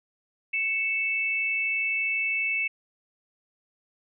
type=tone pair together; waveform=sine; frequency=2222 / 2637 Hz; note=C#7 / E7; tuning=+4 / 0 cents; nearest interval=minor third; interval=296 cents; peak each=-28 / -26 dBFS; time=0.53-2.68 s; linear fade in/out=10 ms; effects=none